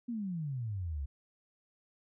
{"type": "exponential sweep", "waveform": "sine", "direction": "down", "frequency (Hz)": [246.9, 65.8], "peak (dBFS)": -34, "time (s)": [0.08, 1.06], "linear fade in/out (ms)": 10, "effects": []}